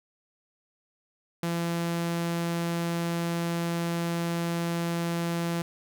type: tone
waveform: sawtooth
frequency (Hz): 169.6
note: E3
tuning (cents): +50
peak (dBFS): -23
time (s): 1.43-5.62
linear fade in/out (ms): 2
effects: none